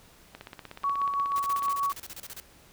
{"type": "click train", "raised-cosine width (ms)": 0.3, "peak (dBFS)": -25, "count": 23, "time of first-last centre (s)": [0.35, 1.683], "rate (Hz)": 16.5}
{"type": "tone with tremolo", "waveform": "sine", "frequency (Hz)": 1122, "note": "C#6", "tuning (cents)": 21, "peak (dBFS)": -23, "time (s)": [0.84, 1.92], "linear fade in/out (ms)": 0, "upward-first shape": "triangle", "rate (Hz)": 6.2, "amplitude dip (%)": 50}
{"type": "noise bursts", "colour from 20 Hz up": "white", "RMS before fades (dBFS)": -41, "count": 16, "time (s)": [1.36, 2.4], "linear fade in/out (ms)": 0, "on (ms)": 35, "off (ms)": 32}
{"effects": ["pink hiss -56 dBFS RMS until 2.72 s"]}